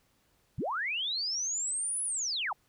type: linear two-way sweep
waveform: sine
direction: up then down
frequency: 69.3 to 10310 to 677 Hz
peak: -30 dBFS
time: 0.58-2.53 s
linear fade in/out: 5 ms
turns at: 2.03 s
effects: pink hiss -70 dBFS RMS until 2.68 s